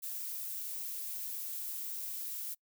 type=noise; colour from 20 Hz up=violet; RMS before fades=-40 dBFS; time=0.02-2.55 s; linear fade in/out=20 ms; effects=noise-tail reverb RT60 0.1 s tail -25 dB re dry